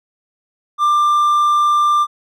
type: tone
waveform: triangle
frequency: 1188 Hz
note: D6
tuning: 20 cents sharp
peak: -9 dBFS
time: 0.78-2.07 s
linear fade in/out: 50 ms
effects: none